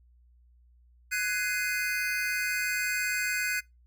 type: chord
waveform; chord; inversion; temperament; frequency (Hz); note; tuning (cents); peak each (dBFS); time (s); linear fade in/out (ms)
square; Ab dominant seventh; third; just; 1495.1 / 1661.2 / 2077 / 2492; Gb6 / Ab6 / C7 / Eb7; +18 / 0 / -13 / +2; -32 / -37 / -35 / -34; 1.11-3.61; 20
effects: noise-tail reverb RT60 0.2 s tail -25 dB re dry + added 60 Hz sine -57 dBFS peak until 3.86 s